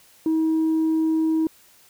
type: tone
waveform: sine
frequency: 319.2 Hz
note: D#4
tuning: 44 cents sharp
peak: -16 dBFS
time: 0.26-1.47 s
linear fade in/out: 2 ms
effects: tanh soft clip ceiling -16 dBFS + white hiss -54 dBFS RMS until 1.89 s